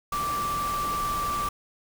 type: tone in noise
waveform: sine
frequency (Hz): 1169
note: D6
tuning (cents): -8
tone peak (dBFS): -26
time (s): 0.12-1.49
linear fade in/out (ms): 5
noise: pink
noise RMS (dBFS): -35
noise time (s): 0.12-1.49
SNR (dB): +6
effects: none